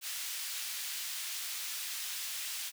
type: high-pass noise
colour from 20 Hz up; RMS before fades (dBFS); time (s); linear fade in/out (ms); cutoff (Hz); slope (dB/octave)
pink; -39; 0.01-2.72; 50; 2700; 12
effects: none